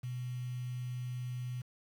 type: tone with quantisation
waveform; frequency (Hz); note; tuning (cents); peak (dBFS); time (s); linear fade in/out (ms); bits
sine; 124.6; B2; +16; -36; 0.03-1.62; 10; 9
effects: none